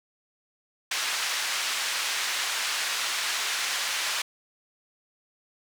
pink band-pass noise, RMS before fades -29 dBFS, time 0.91-4.22 s, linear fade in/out 5 ms, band 1500 to 7400 Hz, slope 12 dB/octave, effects none

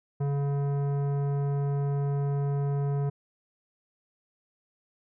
sine tone with tanh clipping, 141.3 Hz, C#3, 34 cents sharp, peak -27 dBFS, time 0.2-3.1 s, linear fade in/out 10 ms, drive 14 dB, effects none

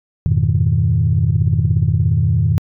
sine chord, F half-diminished seventh, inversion none, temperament equal with one note detuned, 87.31 / 103.83 / 121.07 / 155.56 Hz, F2 / Ab2 / Cb3 / Eb3, 0 / 0 / -34 / 0 cents, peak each -17 dBFS, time 0.26-2.58 s, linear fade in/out 0 ms, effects tanh soft clip ceiling -4 dBFS

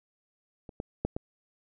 clicks, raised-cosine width 2 ms, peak -30 / -20 / -14 / -19 dBFS, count 4, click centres 0.692 / 0.801 / 1.05 / 1.165 s, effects none

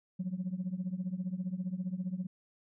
sine tone with tremolo, 183.7 Hz, F#3, 12 cents flat, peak -28 dBFS, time 0.19-2.27 s, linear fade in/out 10 ms, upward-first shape triangle, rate 15 Hz, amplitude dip 95%, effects tanh soft clip ceiling -28 dBFS

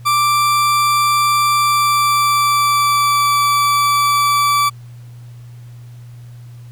40% pulse tone with pitch glide, 1174.7 to 1158.5 Hz, D6 to D6, 0 to -24 cents, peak -11 dBFS, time 0.05-4.7 s, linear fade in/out 20 ms, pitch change -24 cents, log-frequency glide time 1.52-3.37 s, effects added 120 Hz sine -33 dBFS peak until 6.71 s + pink hiss -52 dBFS RMS until 6.71 s

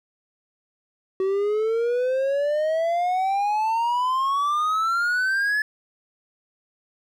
triangle exponential sweep, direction up, 377 to 1729 Hz, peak -18 dBFS, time 1.2-5.62 s, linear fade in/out 2 ms, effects none

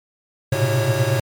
square tone cluster, 107.4 / 117.7 / 125.5 / 133.8 / 547 Hz, A2 / A#2 / B2 / C3 / C#5, -41 / +17 / +28 / +39 / -23 cents, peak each -24 dBFS, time 0.52-1.2 s, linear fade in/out 5 ms, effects MP3 96 kbps

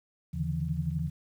sine tone cluster, 79.7 / 142.5 / 153.2 / 166 Hz, D#2 / C#3 / D#3 / E3, +42 / +48 / -27 / +12 cents, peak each -35 / -34 / -36 / -32 dBFS, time 0.33-1.1 s, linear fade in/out 20 ms, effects 10-bit

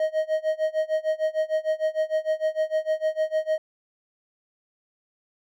triangle tone with tremolo, 627 Hz, D#5, 13 cents sharp, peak -17 dBFS, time 0-3.58 s, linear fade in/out 2 ms, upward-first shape sine, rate 6.6 Hz, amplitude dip 95%, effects none

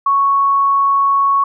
sine tone, 1108.7 Hz, C#6, in tune, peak -10 dBFS, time 0.06-1.44 s, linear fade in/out 5 ms, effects none

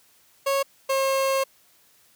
30% pulse tone pair in turn, 550 / 538.1 Hz, C#5 / C5, -14 / +48 cents, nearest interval unison, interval 38 cents, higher first, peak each -18 / -18 dBFS, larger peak neither, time 0.46-0.63 / 0.89-1.44 s, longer second, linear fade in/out 10 ms, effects white hiss -59 dBFS RMS until 2.15 s + high-pass 60 Hz 12 dB/octave

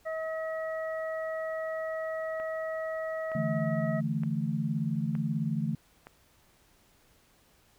harmonic tone, 640 Hz, D#5, 49 cents sharp, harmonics 1 / 2 / 3, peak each -32 / -42 / -41 dBFS, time 0.05-4.01 s, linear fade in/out 20 ms
click train, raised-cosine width 0.5 ms, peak -30 dBFS, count 5, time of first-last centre 2.4-6.07 s, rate 1.09 Hz
sine chord, D suspended second, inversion none, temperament just, 146.83 / 165.19 / 220.2 Hz, D3 / E3 / A3, 0 / +4 / +2 cents, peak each -32 dBFS, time 3.35-5.75 s, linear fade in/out 5 ms
effects pink hiss -64 dBFS RMS until 7.78 s

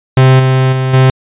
45% pulse tone with level steps, 130.81 Hz, C3, in tune, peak -3 / -7 / -11 / -4 dBFS, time 0.17-1.1 s, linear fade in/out 2 ms, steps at 0.39 / 0.72 / 0.93 s, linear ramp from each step 10 ms, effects resampled to 8000 Hz

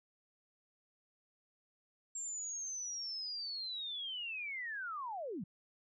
sine linear sweep, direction down, 7459 to 149 Hz, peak -39 dBFS, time 2.15-5.44 s, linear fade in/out 5 ms, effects none

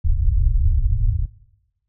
pink low-pass noise, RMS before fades -17 dBFS, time 0.04-1.26 s, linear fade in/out 10 ms, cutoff 110 Hz, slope 48 dB/octave, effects noise-tail reverb RT60 1.0 s tail -20 dB re dry

